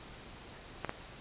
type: clicks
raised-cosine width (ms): 0.5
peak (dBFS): -19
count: 2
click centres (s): 0.847 / 0.894
effects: pink hiss -50 dBFS RMS until 1.2 s + resampled to 8000 Hz